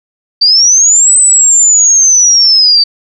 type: linear two-way sweep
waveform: sine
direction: up then down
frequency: 4589 to 8130 to 4589 Hz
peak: -3 dBFS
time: 0.41-2.84 s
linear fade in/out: 10 ms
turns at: 1.17 s
effects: none